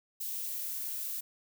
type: noise with high-pass filter sweep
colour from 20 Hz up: violet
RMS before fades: -37 dBFS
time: 0.2-1.21 s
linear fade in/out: 10 ms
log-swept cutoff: 2900 to 690 Hz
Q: 1.1
effects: none